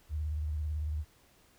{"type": "tone with vibrato", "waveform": "sine", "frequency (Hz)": 76.1, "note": "D#2", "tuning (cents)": -38, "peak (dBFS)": -31, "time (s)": [0.09, 1.05], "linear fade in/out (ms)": 50, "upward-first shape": "sine", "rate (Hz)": 18, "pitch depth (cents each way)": 80, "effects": ["pink hiss -64 dBFS RMS until 1.58 s"]}